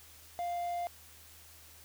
triangle tone with quantisation, 698.5 Hz, F5, in tune, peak -31 dBFS, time 0.39-0.87 s, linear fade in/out 0 ms, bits 9, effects added 80 Hz sine -61 dBFS peak until 1.84 s + white hiss -56 dBFS RMS until 1.84 s

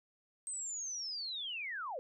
sine linear sweep, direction down, 8372 to 466.2 Hz, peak -38 dBFS, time 0.47-1.99 s, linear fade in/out 0 ms, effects none

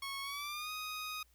15% pulse tone with pitch glide, 1100 to 1249.1 Hz, C#6 to D#6, -14 to +6 cents, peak -33 dBFS, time 0.02-1.23 s, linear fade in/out 5 ms, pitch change +220 cents, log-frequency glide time 0.22-0.71 s, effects added 60 Hz sine -67 dBFS peak until 1.34 s + white hiss -72 dBFS RMS until 1.34 s

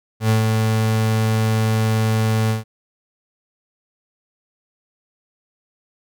35% pulse tone with ADSR envelope, 110.3 Hz, A2, 5 cents sharp, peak -11 dBFS, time 0.2-2.64 s, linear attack 95 ms, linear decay 130 ms, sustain -3 dB, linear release 140 ms, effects none

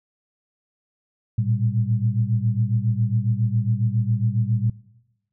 sine tone cluster, 110.9 / 118.2 / 196.6 Hz, A2 / A#2 / G3, +14 / +24 / +5 cents, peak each -21 / -22 / -29 dBFS, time 1.38-4.7 s, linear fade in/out 5 ms, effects noise-tail reverb RT60 1.0 s tail -21 dB re dry

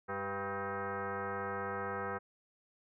sine tone with frequency modulation, 390.5 Hz, G4, 7 cents flat, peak -35 dBFS, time 0.08-2.19 s, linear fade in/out 20 ms, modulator 295 Hz, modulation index 4.4, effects none

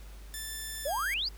5% pulse tone with pitch glide, 1764 to 1608.3 Hz, A6 to G6, +4 to +44 cents, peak -27 dBFS, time 0.34-1.14 s, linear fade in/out 0 ms, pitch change -160 cents, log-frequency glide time 0.85-0.92 s
sine exponential sweep, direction up, 523.3 to 5140 Hz, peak -29 dBFS, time 0.85-1.29 s, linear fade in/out 10 ms
effects added 50 Hz sine -44 dBFS peak until 1.37 s + pink hiss -56 dBFS RMS until 1.37 s

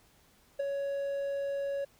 triangle tone with ADSR envelope, 558 Hz, C#5, 11 cents sharp, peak -24 dBFS, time 0.59-1.85 s, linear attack 11 ms, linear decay 8 ms, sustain -5 dB, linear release 10 ms, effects pink hiss -64 dBFS RMS until 1.99 s

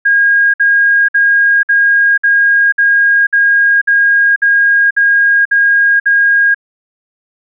sine tone bursts, 1629 Hz, G#6, 34 cents flat, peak -6 dBFS, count 12, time 0.05-6.546 s, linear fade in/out 10 ms, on 490 ms, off 56 ms, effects none

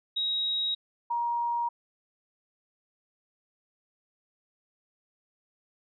sine tone pair in turn, 3805 / 945.5 Hz, A#7 / A#5, +35 / +24 cents, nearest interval 2 octaves, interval 2411 cents, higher first, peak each -26 / -26 dBFS, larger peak neither, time 0.16-0.75 / 1.1-1.69 s, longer neither, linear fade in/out 10 ms, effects none

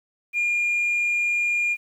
sine tone, 2414 Hz, D7, 47 cents sharp, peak -18 dBFS, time 0.33-1.77 s, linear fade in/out 50 ms, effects tanh soft clip ceiling -18 dBFS + 9-bit

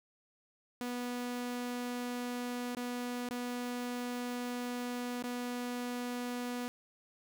sawtooth tone with dropouts, 244.9 Hz, B3, 14 cents flat, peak -32 dBFS, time 0.81-6.68 s, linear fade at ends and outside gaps 0 ms, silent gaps 2.749-2.769 / 3.288-3.309 / 5.225-5.239 s, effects none

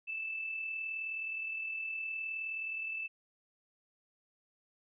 sine tone with amplitude modulation, 2637 Hz, E7, in tune, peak -34 dBFS, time 0.07-3.08 s, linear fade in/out 20 ms, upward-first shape sine, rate 39.3 Hz, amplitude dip 40%, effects none

